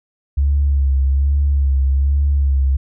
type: tone with vibrato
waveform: sine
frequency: 69.3 Hz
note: C#2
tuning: in tune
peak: -11 dBFS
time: 0.37-2.77 s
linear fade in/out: 10 ms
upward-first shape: sine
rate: 1.2 Hz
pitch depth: 48 cents each way
effects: tanh soft clip ceiling -7 dBFS